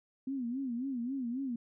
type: tone with vibrato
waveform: sine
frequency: 253.4 Hz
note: B3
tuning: 45 cents sharp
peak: -33 dBFS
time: 0.27-1.56 s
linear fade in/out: 5 ms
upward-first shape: sine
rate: 3.7 Hz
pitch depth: 150 cents each way
effects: none